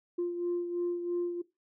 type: beating tone pair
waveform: sine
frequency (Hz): 349.2 / 352.2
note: F4 / F4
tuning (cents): 0 / +15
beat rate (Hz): 3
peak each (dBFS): -29 / -37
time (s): 0.18-1.42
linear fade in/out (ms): 10
effects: noise-tail reverb RT60 0.2 s tail -18 dB re dry + tanh soft clip ceiling -25 dBFS